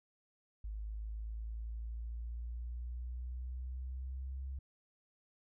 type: exponential sweep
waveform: sine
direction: up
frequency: 52.3 to 67.1 Hz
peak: -39 dBFS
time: 0.64-4.59 s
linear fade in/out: 5 ms
effects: none